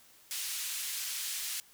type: band-pass noise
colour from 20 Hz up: white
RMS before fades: -37 dBFS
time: 0.31-1.6 s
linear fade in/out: 0 ms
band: 2200 to 12000 Hz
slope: 12 dB/octave
effects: white hiss -60 dBFS RMS until 1.73 s